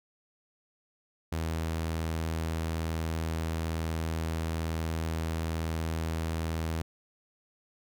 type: tone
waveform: sawtooth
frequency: 81.1 Hz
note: E2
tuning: 28 cents flat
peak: -26 dBFS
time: 1.32-6.82 s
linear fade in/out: 5 ms
effects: none